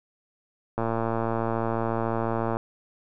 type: click train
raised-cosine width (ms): 1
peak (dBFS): -13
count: 205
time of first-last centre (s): 0.78-2.569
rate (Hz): 114
effects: none